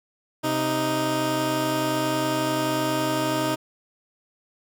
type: tone pair together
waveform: 15% pulse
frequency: 130.81 / 311.1 Hz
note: C3 / D#4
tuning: 0 / 0 cents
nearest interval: octave + minor third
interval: 1500 cents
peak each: -22 / -17 dBFS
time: 0.43-3.56 s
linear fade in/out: 20 ms
effects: none